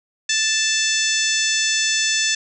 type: harmonic tone with a mistuned harmonic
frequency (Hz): 880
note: A5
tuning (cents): 0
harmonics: 2 / 3 / 4 / 5 / 6 / 7 / 8 / 9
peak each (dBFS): -24 / -25 / -24 / -29 / -25 / -24 / -27 / -31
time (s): 0.29-2.35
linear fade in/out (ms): 5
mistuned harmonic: 9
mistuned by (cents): -15
effects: none